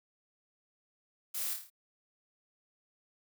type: noise with echo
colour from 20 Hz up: blue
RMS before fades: -37 dBFS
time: 1.34-1.54 s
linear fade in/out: 10 ms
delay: 27 ms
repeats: 6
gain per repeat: -4 dB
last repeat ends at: 1.702 s
effects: none

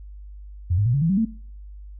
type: tone with pitch steps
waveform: sine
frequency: 88 / 102.85 / 120.21 / 140.5 / 164.21 / 191.93 / 224.3 Hz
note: F2 / G#2 / B2 / C#3 / E3 / G3 / A3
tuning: +14 / -16 / -46 / +24 / -6 / -36 / +34 cents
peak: -17 dBFS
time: 0.7-1.253 s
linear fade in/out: 10 ms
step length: 79 ms
effects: noise-tail reverb RT60 0.5 s tail -21 dB re dry + added 50 Hz sine -37 dBFS peak until 1.99 s

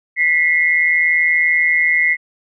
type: tone pair together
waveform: sine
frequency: 1975.5 / 2136 Hz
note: B6 / C7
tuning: 0 / +35 cents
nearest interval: minor second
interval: 135 cents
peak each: -14 / -15 dBFS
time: 0.16-2.17 s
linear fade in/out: 50 ms
effects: none

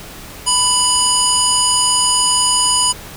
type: harmonic tone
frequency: 988 Hz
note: B5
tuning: in tune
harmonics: 1 / 3 / 5 / 7 / 9 / 10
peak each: -19 / -19 / -19 / -19 / -19 / -19 dBFS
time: 0.46-2.93 s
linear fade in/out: 20 ms
effects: pink hiss -34 dBFS RMS until 3.16 s

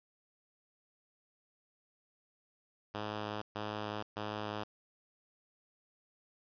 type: tone bursts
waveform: 5% pulse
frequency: 105.7 Hz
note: G#2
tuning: 31 cents sharp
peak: -26 dBFS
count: 3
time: 2.94-4.64 s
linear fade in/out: 10 ms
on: 480 ms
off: 130 ms
effects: resampled to 11025 Hz + 10-bit

